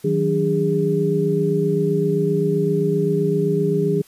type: tone cluster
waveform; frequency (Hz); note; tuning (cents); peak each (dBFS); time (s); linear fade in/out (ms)
sine; 157.7 / 185.4 / 285.4 / 407.8; D#3 / F#3 / D4 / G#4; +24 / +4 / -49 / -32; -21 / -24 / -27 / -19; 0.04-4.02; 10
effects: white hiss -51 dBFS RMS until 4.07 s + resampled to 32000 Hz